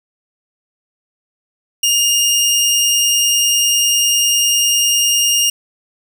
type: tone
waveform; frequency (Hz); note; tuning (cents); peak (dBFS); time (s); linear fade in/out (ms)
20% pulse; 2830; F7; +22; -7; 1.83-5.5; 5
effects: none